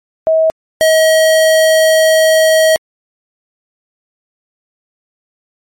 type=tone pair in turn; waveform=sine / square; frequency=641 / 636.2 Hz; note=E5 / D#5; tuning=-49 / +38 cents; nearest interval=unison; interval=13 cents; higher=first; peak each=-7 dBFS; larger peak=neither; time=0.27-0.5 / 0.81-2.76 s; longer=second; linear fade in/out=0 ms; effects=MP3 64 kbps